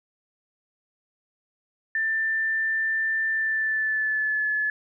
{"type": "tone with pitch glide", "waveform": "sine", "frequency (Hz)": [1780, 1717.4], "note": ["A6", "A6"], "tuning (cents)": [20, -42], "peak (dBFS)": -22, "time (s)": [1.95, 4.7], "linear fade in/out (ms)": 2, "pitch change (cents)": -62, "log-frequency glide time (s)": [3.3, 4.49], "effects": []}